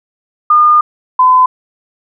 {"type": "tone pair in turn", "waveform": "sine", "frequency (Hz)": [1215, 1016], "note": ["D#6", "B5"], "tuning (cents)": [-42, 49], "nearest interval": "minor third", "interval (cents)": 309, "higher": "first", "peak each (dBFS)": -4, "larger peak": "neither", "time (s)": [[0.5, 0.81], [1.19, 1.46]], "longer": "first", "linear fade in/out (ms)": 5, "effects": []}